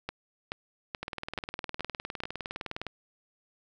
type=two click trains; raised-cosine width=0.3 ms; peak=-19 / -17 dBFS; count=37 / 6; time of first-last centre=1.03-2.867 / 0.09-2.236 s; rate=19.6 / 2.33 Hz; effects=none